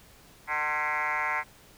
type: tone with frequency modulation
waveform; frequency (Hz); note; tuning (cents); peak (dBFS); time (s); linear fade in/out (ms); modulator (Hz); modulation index
sine; 1504; F#6; +28; -25; 0.47-1.44; 50; 150; 4.9
effects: tanh soft clip ceiling -21 dBFS + pink hiss -55 dBFS RMS until 1.77 s